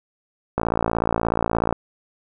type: click train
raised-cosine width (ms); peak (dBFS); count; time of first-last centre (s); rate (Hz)
1; -6; 66; 0.58-1.726; 56.7
effects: none